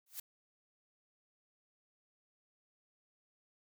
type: noise with exponential growth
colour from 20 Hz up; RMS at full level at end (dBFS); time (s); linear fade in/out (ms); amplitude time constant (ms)
blue; -38; 0.06-0.2; 5; 29
effects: none